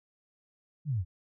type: exponential sweep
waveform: sine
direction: down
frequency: 164.81 to 81.1 Hz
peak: -27 dBFS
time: 0.85-1.05 s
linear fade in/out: 50 ms
effects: none